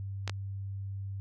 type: clicks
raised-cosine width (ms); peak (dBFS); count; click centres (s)
0.2; -17; 2; 0.277 / 0.296
effects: added 98 Hz sine -35 dBFS peak until 1.2 s